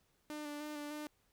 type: tone with vibrato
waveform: sawtooth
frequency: 297.1 Hz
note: D4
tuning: 20 cents sharp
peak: -38 dBFS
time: 0.3-1.07 s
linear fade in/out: 0 ms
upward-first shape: square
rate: 3.3 Hz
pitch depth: 20 cents each way
effects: pink hiss -75 dBFS RMS until 1.32 s